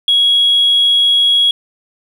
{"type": "tone", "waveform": "sine", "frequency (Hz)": 3322, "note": "G#7", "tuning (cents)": 0, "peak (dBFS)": -7, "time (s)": [0.08, 1.51], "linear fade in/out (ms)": 2, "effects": ["tanh soft clip ceiling -4 dBFS", "7-bit"]}